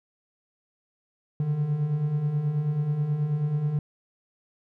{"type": "beating tone pair", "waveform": "triangle", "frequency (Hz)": [141, 150.3], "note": ["C#3", "D3"], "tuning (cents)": [30, 40], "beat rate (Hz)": 9.3, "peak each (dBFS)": [-30, -22], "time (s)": [1.4, 3.79], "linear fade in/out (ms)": 2, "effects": []}